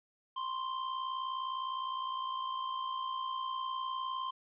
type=tone with amplitude modulation; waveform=square; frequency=1046.5 Hz; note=C6; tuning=in tune; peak=-33 dBFS; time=0.36-4.31 s; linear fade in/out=10 ms; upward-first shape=sine; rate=59.7 Hz; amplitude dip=55%; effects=resampled to 8000 Hz + 12-bit